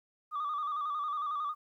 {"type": "tone with vibrato", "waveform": "sine", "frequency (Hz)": 1191, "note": "D6", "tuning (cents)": 24, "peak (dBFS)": -30, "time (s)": [0.31, 1.55], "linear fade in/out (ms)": 50, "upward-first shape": "square", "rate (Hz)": 11, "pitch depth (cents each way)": 56, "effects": ["tanh soft clip ceiling -29 dBFS", "12-bit"]}